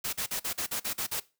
white noise bursts, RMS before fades -32 dBFS, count 9, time 0.04-1.202 s, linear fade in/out 10 ms, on 90 ms, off 44 ms, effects noise-tail reverb RT60 0.3 s tail -20 dB re dry

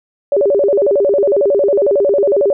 sine tone with vibrato, 477.5 Hz, A#4, 42 cents sharp, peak -9 dBFS, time 0.32-2.53 s, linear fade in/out 2 ms, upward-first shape square, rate 11 Hz, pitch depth 300 cents each way, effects none

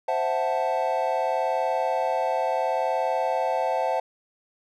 triangle chord, F# half-diminished seventh, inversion second, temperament equal, 523.3 / 659.3 / 740 / 880 Hz, C5 / E5 / F#5 / A5, 0 / 0 / 0 / 0 cents, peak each -26 dBFS, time 0.08-4 s, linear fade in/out 5 ms, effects none

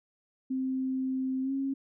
sine tone with pitch glide, 261.6 to 271.5 Hz, C4 to C#4, 0 to -36 cents, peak -28 dBFS, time 0.5-1.74 s, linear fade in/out 10 ms, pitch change +64 cents, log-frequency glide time 1.42-1.52 s, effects none

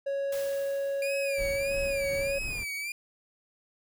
triangle tone, 554.4 Hz, C#5, in tune, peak -26 dBFS, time 0.06-2.39 s, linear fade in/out 10 ms
white noise with exponential decay, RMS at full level -41 dBFS, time 0.32-1.93 s, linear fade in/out 5 ms, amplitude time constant 350 ms
40% pulse tone with vibrato, 2398 Hz, D7, 36 cents sharp, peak -32 dBFS, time 1.02-2.92 s, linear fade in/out 2 ms, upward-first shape sine, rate 1.6 Hz, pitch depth 110 cents each way
brown noise with tremolo, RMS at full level -38 dBFS, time 1.37-2.65 s, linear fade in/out 20 ms, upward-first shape sine, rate 2.8 Hz, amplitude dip 45%
effects none

